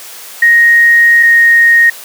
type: tone pair in turn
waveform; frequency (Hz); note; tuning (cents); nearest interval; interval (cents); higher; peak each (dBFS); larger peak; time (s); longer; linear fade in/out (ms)
sine; 1871 / 1863.2; A#6 / A#6; +6 / -1; unison; 7; first; -3; neither; 0.42-1.23 / 1.23-1.9; first; 5
effects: white hiss -30 dBFS RMS until 2.04 s + high-pass 400 Hz 12 dB/octave